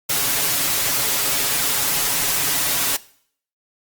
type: noise with comb filter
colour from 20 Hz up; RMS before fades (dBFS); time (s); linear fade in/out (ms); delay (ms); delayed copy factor
white; -20; 0.09-2.97; 10; 7.1; +0.9
effects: noise-tail reverb RT60 0.6 s tail -20 dB re dry + Opus 48 kbps